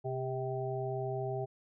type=harmonic tone with a mistuned harmonic; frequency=129.2 Hz; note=C3; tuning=21 cents flat; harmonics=1 / 3 / 5 / 6; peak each=-37 / -37 / -40 / -42 dBFS; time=0.04-1.46 s; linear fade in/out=20 ms; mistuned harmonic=3; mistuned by=+43 cents; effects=none